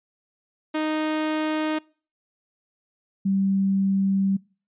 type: tone pair in turn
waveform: sawtooth / sine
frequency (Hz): 310 / 194.5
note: D#4 / G3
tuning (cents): -6 / -13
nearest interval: minor sixth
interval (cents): 807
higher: first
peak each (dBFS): -19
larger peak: neither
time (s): 0.74-1.79 / 3.25-4.37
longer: second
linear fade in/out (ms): 10
effects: noise-tail reverb RT60 0.4 s tail -25 dB re dry + resampled to 8000 Hz